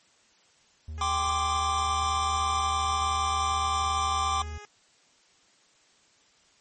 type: tone with pitch glide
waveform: triangle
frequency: 77.78 to 77.11 Hz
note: D#2 to D#2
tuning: 0 to -15 cents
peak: -32 dBFS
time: 0.88-4.58 s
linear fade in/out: 5 ms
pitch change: -15 cents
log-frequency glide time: 1.05-1.24 s
type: tone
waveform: 10% pulse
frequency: 415.3 Hz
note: G#4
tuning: in tune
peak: -35 dBFS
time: 0.98-4.65 s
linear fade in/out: 0 ms
type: chord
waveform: square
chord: G suspended fourth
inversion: none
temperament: just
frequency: 784 / 1045.3 / 1176 Hz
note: G5 / C6 / D6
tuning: 0 / -2 / +2 cents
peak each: -32 / -32 / -28 dBFS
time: 1.01-4.42 s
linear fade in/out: 2 ms
effects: white hiss -62 dBFS RMS until 6.6 s + MP3 32 kbps